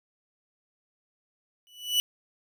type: tone with exponential growth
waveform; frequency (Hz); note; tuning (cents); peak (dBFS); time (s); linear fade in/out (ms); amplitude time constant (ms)
40% pulse; 2960; F#7; 0; -18; 1.67-2; 0; 71
effects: none